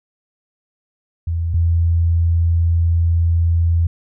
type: tone pair in turn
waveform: sine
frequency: 83.6 / 84.08 Hz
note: E2 / E2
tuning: +25 / +35 cents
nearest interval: unison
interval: 10 cents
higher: second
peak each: -17 / -12 dBFS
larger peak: second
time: 1.27-1.54 / 1.54-3.87 s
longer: second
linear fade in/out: 5 ms
effects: none